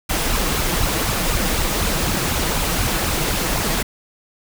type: noise with flanger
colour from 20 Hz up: pink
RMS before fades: -20 dBFS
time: 0.09-3.83 s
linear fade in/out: 10 ms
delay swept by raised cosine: 0.75 to 6.35 ms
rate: 4 Hz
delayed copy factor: +0.7
effects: none